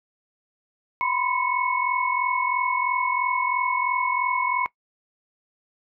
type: tone cluster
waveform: sine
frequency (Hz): 984 / 1027 / 2202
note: B5 / C6 / C#7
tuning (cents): -7 / -33 / -12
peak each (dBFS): -26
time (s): 1.01-4.66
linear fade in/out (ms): 0
effects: noise-tail reverb RT60 0.1 s tail -20 dB re dry